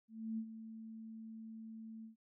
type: tone with ADSR envelope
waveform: sine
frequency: 222.5 Hz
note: A3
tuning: 20 cents sharp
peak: -36 dBFS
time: 0.08-2.16 s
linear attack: 300 ms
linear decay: 71 ms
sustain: -11 dB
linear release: 120 ms
effects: none